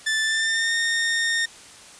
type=tone with pitch glide; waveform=sawtooth; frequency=1760 to 1835.8 Hz; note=A6 to A#6; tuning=0 to -27 cents; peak=-17 dBFS; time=0.06-1.46 s; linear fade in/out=10 ms; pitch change=+73 cents; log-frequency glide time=0.23-0.74 s; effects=white hiss -45 dBFS RMS until 1.99 s + resampled to 22050 Hz